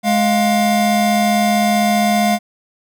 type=tone pair together; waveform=square; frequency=209.8 / 704.8 Hz; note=G#3 / F5; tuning=+18 / +16 cents; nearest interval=octave + major sixth; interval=2098 cents; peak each=-16 dBFS; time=0.03-2.39 s; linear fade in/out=50 ms; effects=none